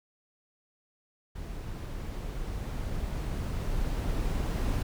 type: noise with level ramp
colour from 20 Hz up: brown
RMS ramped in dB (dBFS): -38 to -28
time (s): 1.35-4.83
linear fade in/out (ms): 10
effects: none